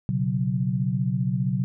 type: chord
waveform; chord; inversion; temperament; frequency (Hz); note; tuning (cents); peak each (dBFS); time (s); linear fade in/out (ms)
sine; B suspended second; none; equal; 123.47 / 138.59 / 185; B2 / C#3 / F#3; 0 / 0 / 0; -26; 0.09-1.64; 0
effects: none